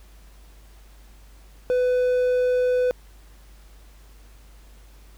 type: tone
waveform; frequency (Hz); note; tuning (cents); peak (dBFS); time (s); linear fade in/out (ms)
triangle; 499.7; B4; +20; -16; 1.7-2.91; 0
effects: added 50 Hz sine -46 dBFS peak until 5.17 s + pink hiss -56 dBFS RMS until 5.17 s